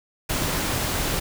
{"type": "noise", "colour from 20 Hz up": "pink", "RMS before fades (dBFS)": -25, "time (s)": [0.29, 1.2], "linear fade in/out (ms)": 10, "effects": []}